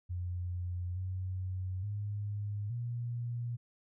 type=tone with pitch steps; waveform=sine; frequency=89.1 / 92.9 / 103.1 / 119.3 Hz; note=F2 / F#2 / G#2 / A#2; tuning=+35 / +7 / -12 / +41 cents; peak=-34 dBFS; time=0.09-3.57 s; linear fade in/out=20 ms; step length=870 ms; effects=none